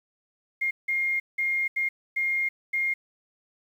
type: tone bursts at uneven times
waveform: sine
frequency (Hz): 2128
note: C7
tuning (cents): +29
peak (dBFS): -23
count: 6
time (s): 0.61-0.71 / 0.88-1.2 / 1.38-1.68 / 1.76-1.89 / 2.16-2.49 / 2.73-2.94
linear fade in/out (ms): 10
effects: 9-bit